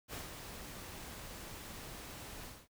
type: noise with ADSR envelope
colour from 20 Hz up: pink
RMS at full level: -43 dBFS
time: 0.08-2.68 s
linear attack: 54 ms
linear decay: 140 ms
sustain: -5 dB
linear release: 230 ms
effects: noise-tail reverb RT60 0.1 s tail -24 dB re dry